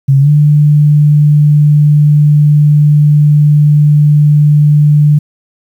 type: tone with pitch glide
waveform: sine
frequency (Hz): 136.9 to 148.43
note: C#3 to D3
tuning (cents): -21 to +19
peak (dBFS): -3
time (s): 0.08-5.19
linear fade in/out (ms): 10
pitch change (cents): +140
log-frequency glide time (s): 0.2-0.29
effects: 7-bit